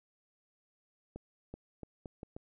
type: accelerating click train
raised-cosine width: 2 ms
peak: -30 dBFS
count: 6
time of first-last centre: 1.16-2.365 s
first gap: 380 ms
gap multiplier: 0.77
effects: none